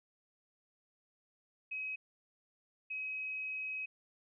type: tone bursts at uneven times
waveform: sine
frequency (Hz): 2542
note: D#7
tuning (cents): +36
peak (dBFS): -37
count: 2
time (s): 1.71-1.96 / 2.9-3.86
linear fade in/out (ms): 10
effects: none